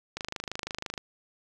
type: click train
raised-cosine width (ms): 0.2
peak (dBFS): -16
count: 22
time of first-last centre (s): 0.17-0.978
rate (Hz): 26
effects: none